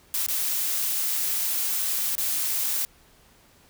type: noise with dropouts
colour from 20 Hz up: blue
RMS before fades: -26 dBFS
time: 0.14-2.85 s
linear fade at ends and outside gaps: 0 ms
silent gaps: 0.264-0.285 / 2.153-2.18 s
effects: pink hiss -57 dBFS RMS until 3.69 s